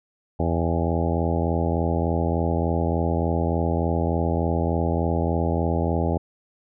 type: harmonic tone with a mistuned harmonic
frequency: 83.4 Hz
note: E2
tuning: 21 cents sharp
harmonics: 1 / 2 / 3 / 4 / 5 / 6 / 7 / 8 / 9 / 10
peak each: -24 / -27 / -29 / -30 / -31 / -32 / -32 / -33 / -34 / -34 dBFS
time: 0.39-6.18 s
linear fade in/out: 10 ms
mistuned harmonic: 9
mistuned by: +61 cents
effects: none